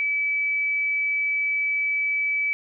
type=tone; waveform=sine; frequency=2297 Hz; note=D7; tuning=39 cents flat; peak=-21 dBFS; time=0-2.53 s; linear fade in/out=0 ms; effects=none